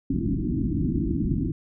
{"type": "low-pass noise", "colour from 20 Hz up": "white", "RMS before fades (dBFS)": -25, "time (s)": [0.1, 1.52], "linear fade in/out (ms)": 5, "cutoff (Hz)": 340, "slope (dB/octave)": 96, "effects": []}